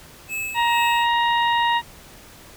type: tone with tremolo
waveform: square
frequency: 2600 Hz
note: E7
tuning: 24 cents flat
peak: -25 dBFS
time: 0.28-1.07 s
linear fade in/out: 50 ms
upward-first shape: sine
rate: 2.3 Hz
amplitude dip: 60%
type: harmonic tone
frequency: 941 Hz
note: A#5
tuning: 16 cents sharp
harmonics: 1 / 2 / 3 / 4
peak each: -18 / -24 / -28 / -30 dBFS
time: 0.54-1.82 s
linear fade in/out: 50 ms
effects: pink hiss -45 dBFS RMS until 2.56 s